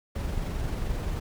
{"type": "noise with amplitude modulation", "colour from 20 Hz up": "brown", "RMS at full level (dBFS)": -29, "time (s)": [0.15, 1.2], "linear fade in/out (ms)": 10, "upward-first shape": "sine", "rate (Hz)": 22.7, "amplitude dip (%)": 25, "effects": []}